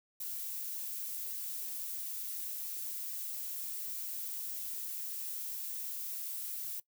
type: noise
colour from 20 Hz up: violet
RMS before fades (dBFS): -40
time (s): 0.2-6.8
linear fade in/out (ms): 5
effects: noise-tail reverb RT60 0.1 s tail -19 dB re dry